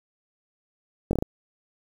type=slowing click train; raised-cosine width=2 ms; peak=-11 dBFS; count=5; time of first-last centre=1.11-1.224 s; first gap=21 ms; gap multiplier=1.21; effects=7-bit